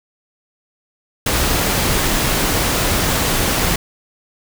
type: noise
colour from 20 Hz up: pink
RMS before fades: -17 dBFS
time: 1.26-3.76 s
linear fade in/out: 5 ms
effects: none